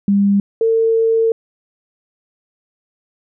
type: tone pair in turn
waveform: sine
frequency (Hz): 200.2 / 451.5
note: G3 / A4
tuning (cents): +37 / +45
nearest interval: octave + major second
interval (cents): 1408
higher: second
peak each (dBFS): -10 / -11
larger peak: first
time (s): 0.08-0.4 / 0.61-1.32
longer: second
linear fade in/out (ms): 2
effects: none